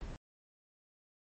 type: noise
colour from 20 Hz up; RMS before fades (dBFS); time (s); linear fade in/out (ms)
brown; -43; 0.01-0.16; 0
effects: MP3 32 kbps